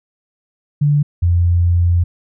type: tone pair in turn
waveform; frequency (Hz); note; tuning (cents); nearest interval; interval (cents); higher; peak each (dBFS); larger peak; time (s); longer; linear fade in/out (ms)
sine; 146.1 / 86.87; D3 / F2; -9 / -9; major sixth; 900; first; -10; neither; 0.81-1.03 / 1.22-2.04; second; 10
effects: none